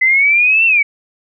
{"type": "exponential two-way sweep", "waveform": "sine", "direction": "up then down", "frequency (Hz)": [2023, 2727, 2219], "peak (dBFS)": -8, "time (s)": [0.01, 0.83], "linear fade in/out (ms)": 10, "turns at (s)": 0.66, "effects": []}